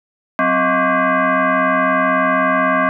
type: tone with frequency modulation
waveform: sine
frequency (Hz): 261.6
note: C4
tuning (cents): 0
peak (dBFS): -12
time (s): 0.39-2.89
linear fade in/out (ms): 0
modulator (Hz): 447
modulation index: 3.4
effects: none